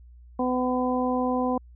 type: harmonic tone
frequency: 252.1 Hz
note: B3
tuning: 36 cents sharp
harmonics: 1 / 2 / 3 / 4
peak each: -25 / -28 / -30 / -31 dBFS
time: 0.39-1.58 s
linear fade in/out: 5 ms
effects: added 60 Hz sine -46 dBFS peak until 1.75 s